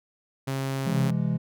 sawtooth tone, 135 Hz, C#3, 45 cents flat, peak -23 dBFS, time 0.47-1.11 s, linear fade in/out 10 ms
triangle chord, C augmented, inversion none, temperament equal with one note detuned, 130.81 / 167.89 / 207.7 Hz, C3 / E3 / G#3, 0 / +32 / 0 cents, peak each -26 / -24 / -27 dBFS, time 0.85-1.38 s, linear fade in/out 20 ms
effects none

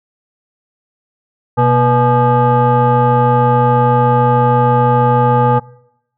sine tone with frequency modulation, 489.2 Hz, B4, 16 cents flat, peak -7 dBFS, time 1.57-5.6 s, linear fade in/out 20 ms, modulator 364 Hz, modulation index 1.6, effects noise-tail reverb RT60 0.8 s tail -23 dB re dry + tanh soft clip ceiling -3 dBFS

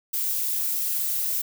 violet noise with flanger, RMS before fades -26 dBFS, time 0.13-1.42 s, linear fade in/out 10 ms, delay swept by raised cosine 1.7 to 5.5 ms, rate 1.5 Hz, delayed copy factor -0.5, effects none

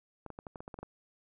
clicks, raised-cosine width 1 ms, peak -29 dBFS, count 10, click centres 0.263 / 0.303 / 0.389 / 0.468 / 0.558 / 0.605 / 0.679 / 0.742 / 0.789 / 0.83 s, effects none

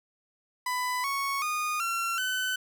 30% pulse tone with pitch steps, 998 / 1107.4 / 1228.7 / 1363.3 / 1512.7 Hz, B5 / C#6 / D#6 / F6 / F#6, +18 / -2 / -22 / -42 / +38 cents, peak -25 dBFS, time 0.66-2.56 s, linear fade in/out 5 ms, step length 380 ms, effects none

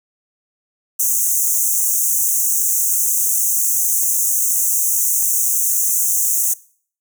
pink high-pass noise, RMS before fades -17 dBFS, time 0.99-6.54 s, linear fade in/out 10 ms, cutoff 6100 Hz, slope 96 dB/octave, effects noise-tail reverb RT60 0.5 s tail -21 dB re dry

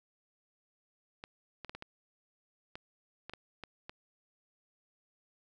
clicks, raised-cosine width 0.3 ms, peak -27 dBFS, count 10, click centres 1.239 / 1.647 / 1.695 / 1.75 / 1.824 / 2.755 / 3.296 / 3.336 / 3.637 / 3.895 s, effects none

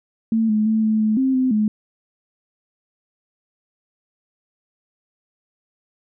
sine tone with pitch steps, 224 / 214 / 219.8 / 217.6 / 216.1 / 264 / 257.9 / 213.2 Hz, A3 / A3 / A3 / A3 / A3 / C4 / C4 / G#3, +31 / -48 / -2 / -19 / -31 / +16 / -25 / +46 cents, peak -15 dBFS, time 0.32-1.68 s, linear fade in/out 2 ms, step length 170 ms, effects none

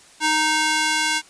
square tone with high-pass filter sweep, 309.8 Hz, D#4, 7 cents flat, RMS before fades -20 dBFS, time 0.2-1.22 s, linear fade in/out 50 ms, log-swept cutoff 870 to 1500 Hz, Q 0.72, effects white hiss -49 dBFS RMS until 1.29 s + resampled to 22050 Hz

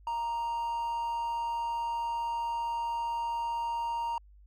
triangle tone with amplitude modulation, 932.3 Hz, A#5, in tune, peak -27 dBFS, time 0.07-4.18 s, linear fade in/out 2 ms, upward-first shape sine, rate 265 Hz, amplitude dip 25%, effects added 50 Hz sine -53 dBFS peak until 4.46 s

